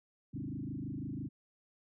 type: tone with frequency modulation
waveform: sine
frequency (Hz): 202.8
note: G#3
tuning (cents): -41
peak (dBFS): -37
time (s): 0.33-1.29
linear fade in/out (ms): 20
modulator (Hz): 26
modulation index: 3.8
effects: none